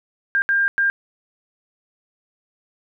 sine tone bursts at uneven times, 1600 Hz, G6, 35 cents sharp, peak -15 dBFS, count 3, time 0.35-0.42 / 0.49-0.68 / 0.78-0.9 s, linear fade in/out 0 ms, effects none

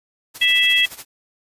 white noise with tremolo, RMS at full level -33 dBFS, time 0.34-1.05 s, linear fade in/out 20 ms, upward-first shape sine, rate 14 Hz, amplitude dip 80%
harmonic tone, 659.3 Hz, E5, in tune, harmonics 3 / 4 / 5, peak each -19 / -18 / -16 dBFS, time 0.41-0.86 s, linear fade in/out 10 ms
effects resampled to 32000 Hz

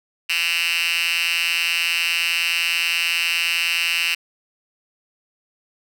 5% pulse tone with high-pass filter, 169.6 Hz, E3, 50 cents sharp, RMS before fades -21 dBFS, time 0.29-4.15 s, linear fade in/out 10 ms, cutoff 2800 Hz, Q 9.7, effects none

